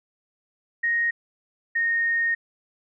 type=tone pair in turn; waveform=sine; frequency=1868 / 1850.8 Hz; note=A#6 / A#6; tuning=+3 / -13 cents; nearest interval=unison; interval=16 cents; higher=first; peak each=-20 dBFS; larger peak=neither; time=0.83-1.11 / 1.75-2.35 s; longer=second; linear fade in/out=10 ms; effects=none